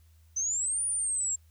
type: exponential two-way sweep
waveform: sine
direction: up then down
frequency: 6060 to 9600 to 7440 Hz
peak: -27 dBFS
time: 0.36-1.36 s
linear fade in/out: 10 ms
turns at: 0.85 s
effects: added 80 Hz sine -56 dBFS peak until 1.5 s + white hiss -70 dBFS RMS until 1.5 s